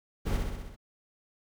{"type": "noise with echo", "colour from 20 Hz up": "brown", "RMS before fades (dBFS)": -30, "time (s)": [0.25, 0.38], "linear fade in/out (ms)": 20, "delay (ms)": 64, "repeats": 6, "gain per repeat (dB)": -3, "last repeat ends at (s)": 0.764, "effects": []}